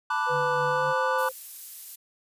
triangle chord, B minor seventh, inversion third, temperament equal, 880 / 987.8 / 1174.7 / 1480 Hz, A5 / B5 / D6 / F#6, 0 / 0 / 0 / 0 cents, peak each -28 dBFS, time 0.1-1.29 s, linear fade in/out 5 ms
sine tone with pitch glide, 499.9 to 519.3 Hz, B4 to C5, +21 to -13 cents, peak -27 dBFS, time 0.26-1.32 s, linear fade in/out 50 ms, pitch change +66 cents, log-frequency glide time 0.66-0.88 s
sine tone with tremolo, 146.83 Hz, D3, in tune, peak -34 dBFS, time 0.29-0.94 s, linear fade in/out 50 ms, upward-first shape sine, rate 3.5 Hz, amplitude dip 50%
violet noise, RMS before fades -38 dBFS, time 1.18-1.96 s, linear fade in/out 10 ms
effects resampled to 32000 Hz

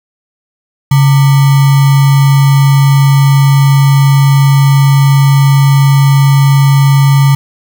sine tone with sample-and-hold, 138.59 Hz, C#3, in tune, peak -3 dBFS, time 0.91-7.35 s, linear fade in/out 5 ms, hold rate 1050 Hz, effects none

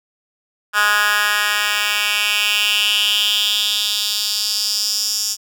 10% pulse tone with high-pass filter sweep, 207.7 Hz, G#3, in tune, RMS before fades -18 dBFS, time 0.73-5.37 s, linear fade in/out 50 ms, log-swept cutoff 1500 to 5900 Hz, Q 3.9, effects none

